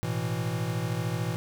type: chord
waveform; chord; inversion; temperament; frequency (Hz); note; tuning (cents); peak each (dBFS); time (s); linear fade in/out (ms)
square; A suspended second; none; equal; 110 / 123.47 / 164.81; A2 / B2 / E3; 0 / 0 / 0; -33; 0.03-1.36; 0
effects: none